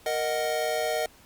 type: chord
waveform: square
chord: D# minor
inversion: second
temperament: equal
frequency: 466.2 / 622.3 / 740 Hz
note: A#4 / D#5 / F#5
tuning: 0 / 0 / 0 cents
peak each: -32 / -29 / -32 dBFS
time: 0.06-1.06 s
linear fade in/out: 2 ms
effects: pink hiss -55 dBFS RMS until 1.25 s + Opus 48 kbps